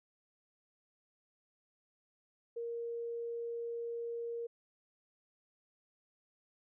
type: tone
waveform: sine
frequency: 467.7 Hz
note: A#4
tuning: 6 cents sharp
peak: -37 dBFS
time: 2.56-4.47 s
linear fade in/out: 10 ms
effects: none